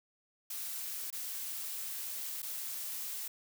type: noise with dropouts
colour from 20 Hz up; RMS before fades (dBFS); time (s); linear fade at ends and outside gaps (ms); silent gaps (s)
blue; -40; 0.5-3.28; 5; 1.104-1.126 / 2.421-2.428
effects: none